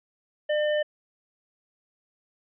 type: tone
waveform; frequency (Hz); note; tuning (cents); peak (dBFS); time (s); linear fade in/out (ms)
square; 601; D5; +40; -23; 0.49-0.83; 10
effects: resampled to 8000 Hz